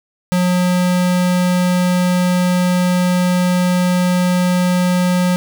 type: tone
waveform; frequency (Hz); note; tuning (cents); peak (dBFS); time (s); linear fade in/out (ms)
square; 180; F#3; -47; -13; 0.32-5.36; 0
effects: none